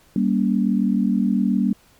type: chord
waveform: sine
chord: G diminished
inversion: none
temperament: just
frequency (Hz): 196 / 235.2 / 282.2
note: G3 / Bb3 / Db4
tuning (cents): 0 / +16 / +31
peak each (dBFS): -19 / -20 / -24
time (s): 0.16-1.73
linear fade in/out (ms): 2
effects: pink hiss -55 dBFS RMS until 1.99 s + MP3 96 kbps